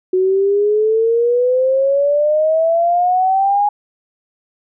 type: exponential sweep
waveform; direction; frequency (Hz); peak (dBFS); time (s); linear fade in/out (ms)
sine; up; 367.6 to 830.6; -11; 0.13-3.69; 5
effects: none